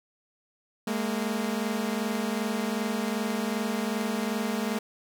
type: tone pair together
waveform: sawtooth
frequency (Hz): 207.7 / 230.3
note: G#3 / A#3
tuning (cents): 0 / -21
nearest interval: major second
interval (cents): 179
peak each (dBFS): -26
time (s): 0.87-4.79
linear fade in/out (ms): 5
effects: none